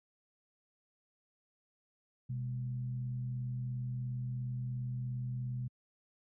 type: tone with frequency modulation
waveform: sine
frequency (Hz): 125.9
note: B2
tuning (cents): +34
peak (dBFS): -34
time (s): 2.29-5.68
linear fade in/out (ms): 10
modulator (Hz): 77.1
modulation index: 0.41
effects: high-pass 80 Hz 12 dB/octave